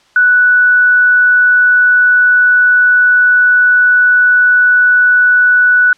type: tone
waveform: sine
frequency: 1480 Hz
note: F#6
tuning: in tune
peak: -5 dBFS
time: 0.16-5.93 s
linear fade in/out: 2 ms
effects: white hiss -50 dBFS RMS until 5.97 s + low-pass 5000 Hz 12 dB/octave